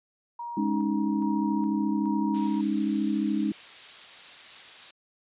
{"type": "tone with tremolo", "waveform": "sine", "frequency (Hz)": 947, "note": "A#5", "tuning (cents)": 27, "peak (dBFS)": -33, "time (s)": [0.39, 2.61], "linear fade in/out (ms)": 5, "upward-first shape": "square", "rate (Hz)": 1.2, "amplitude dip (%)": 40}
{"type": "chord", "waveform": "sine", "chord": "Ab suspended fourth", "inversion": "none", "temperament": "equal", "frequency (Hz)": [207.7, 277.2, 311.1], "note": ["Ab3", "Db4", "Eb4"], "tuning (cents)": [0, 0, 0], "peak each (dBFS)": [-27, -30, -28], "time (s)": [0.57, 3.52], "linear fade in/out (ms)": 5}
{"type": "noise", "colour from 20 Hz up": "blue", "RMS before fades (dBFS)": -38, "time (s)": [2.34, 4.91], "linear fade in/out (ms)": 5}
{"effects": ["resampled to 8000 Hz"]}